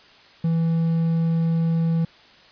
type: tone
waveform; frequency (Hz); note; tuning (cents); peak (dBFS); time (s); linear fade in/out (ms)
triangle; 164.81; E3; 0; -16; 0.44-2.05; 5
effects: white hiss -50 dBFS RMS until 2.51 s + resampled to 11025 Hz